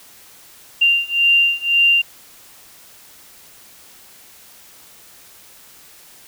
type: beating tone pair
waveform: sine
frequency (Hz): 2782 / 2783.9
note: F7 / F7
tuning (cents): -7 / -6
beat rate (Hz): 1.9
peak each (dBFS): -16 / -15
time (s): 0.81-2.02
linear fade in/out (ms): 10
effects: white hiss -45 dBFS RMS until 6.27 s